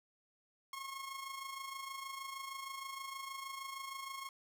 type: tone with amplitude modulation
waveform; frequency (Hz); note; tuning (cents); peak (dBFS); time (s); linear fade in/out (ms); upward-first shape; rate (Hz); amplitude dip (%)
sawtooth; 1084; C#6; -39; -37; 0.73-4.29; 2; sine; 26.4; 55
effects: none